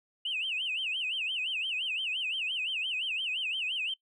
sine tone with vibrato, 2804 Hz, F7, 6 cents sharp, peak -29 dBFS, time 0.25-3.94 s, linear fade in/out 5 ms, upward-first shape sine, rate 5.8 Hz, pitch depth 210 cents each way, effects noise-tail reverb RT60 0.1 s tail -21 dB re dry + tanh soft clip ceiling -25 dBFS

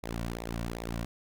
sawtooth tone with flanger, 57.6 Hz, A#1, 20 cents flat, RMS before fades -36 dBFS, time 0.03-1.05 s, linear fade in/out 5 ms, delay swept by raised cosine 0.64 to 2.44 ms, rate 2.6 Hz, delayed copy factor -0.8, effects none

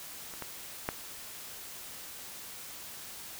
clicks, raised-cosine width 0.5 ms, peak -30 / -23 / -15 dBFS, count 3, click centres 0.338 / 0.423 / 0.889 s, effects white hiss -45 dBFS RMS until 3.39 s

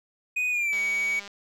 triangle tone with pitch glide, 2489 to 2256 Hz, D#7 to C#7, 0 to +30 cents, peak -22 dBFS, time 0.36-1.2 s, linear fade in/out 10 ms, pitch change -170 cents, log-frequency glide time 0.5-0.78 s
click train, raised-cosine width 0.2 ms, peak -25 dBFS, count 111, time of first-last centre 0.73-1.277 s, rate 201 Hz
effects none

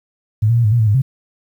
sine tone with pitch steps, 107.3 / 117 / 118.2 / 105.4 / 119.3 / 109.8 / 103.2 / 132.7 Hz, A2 / A#2 / A#2 / G#2 / A#2 / A2 / G#2 / C3, -43 / +7 / +24 / +26 / +41 / -3 / -10 / +25 cents, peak -10 dBFS, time 0.42-1.02 s, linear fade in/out 10 ms, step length 75 ms, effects 8-bit

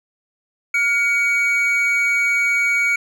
triangle tone pair together, 1420.6 / 2255 Hz, F6 / C#7, +29 / +29 cents, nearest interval minor sixth, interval 800 cents, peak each -22 / -14 dBFS, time 0.74-2.96 s, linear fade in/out 5 ms, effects none

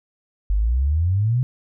sine exponential sweep, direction up, 47.36 to 131.2 Hz, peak -16 dBFS, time 0.5-1.43 s, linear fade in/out 0 ms, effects none

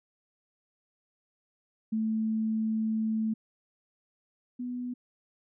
sine tone pair in turn, 220 / 246.9 Hz, A3 / B3, 0 / 0 cents, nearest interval major second, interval 200 cents, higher second, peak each -26 / -32 dBFS, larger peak first, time 1.92-3.34 / 4.59-4.94 s, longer first, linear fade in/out 10 ms, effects none

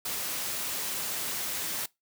white noise, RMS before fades -33 dBFS, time 0.05-1.86 s, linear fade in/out 5 ms, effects noise-tail reverb RT60 0.2 s tail -23 dB re dry + high-pass 100 Hz 12 dB/octave

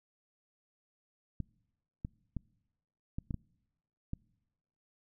clicks, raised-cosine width 5 ms, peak -24 dBFS, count 7, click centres 1.403 / 2.049 / 2.367 / 3.185 / 3.308 / 3.343 / 4.134 s, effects noise-tail reverb RT60 1.0 s tail -26 dB re dry

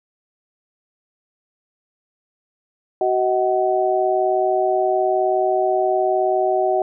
sine tone cluster, 376.2 / 632 / 751 Hz, F#4 / D#5 / F#5, +29 / +27 / +26 cents, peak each -20 dBFS, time 3.01-6.82 s, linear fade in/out 2 ms, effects none

